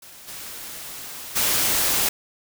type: noise with level steps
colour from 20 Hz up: white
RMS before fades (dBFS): -44 / -36 / -21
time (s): 0.02-2.09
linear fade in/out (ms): 5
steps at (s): 0.27 / 1.35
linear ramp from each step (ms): 20
effects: none